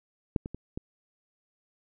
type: clicks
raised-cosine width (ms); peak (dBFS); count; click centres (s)
3; -12 / -23 / -24 / -21; 4; 0.362 / 0.459 / 0.546 / 0.775
effects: none